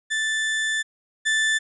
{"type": "tone pair in turn", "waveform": "35% pulse", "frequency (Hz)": [1760, 1760], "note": ["A6", "A6"], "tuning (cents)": [0, 0], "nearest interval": "unison", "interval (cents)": 0, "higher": "neither", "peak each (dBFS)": [-20, -17], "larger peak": "second", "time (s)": [[0.1, 0.83], [1.25, 1.59]], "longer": "first", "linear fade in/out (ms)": 20, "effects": ["resampled to 24000 Hz"]}